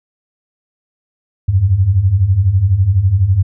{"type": "beating tone pair", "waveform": "sine", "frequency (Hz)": [87.31, 99.31], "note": ["F2", "G2"], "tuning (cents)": [0, 23], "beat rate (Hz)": 12, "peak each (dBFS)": [-15, -10], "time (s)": [1.48, 3.43], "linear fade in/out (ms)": 10, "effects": []}